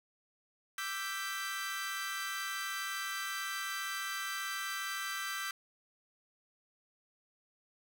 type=chord; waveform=sawtooth; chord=E minor seventh; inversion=third; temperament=equal with one note detuned; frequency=1174.7 / 1330 / 1568 / 1975.5 Hz; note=D6 / E6 / G6 / B6; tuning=0 / +15 / 0 / 0 cents; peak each=-40 / -40 / -36 / -39 dBFS; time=0.78-5.51 s; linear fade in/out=2 ms; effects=none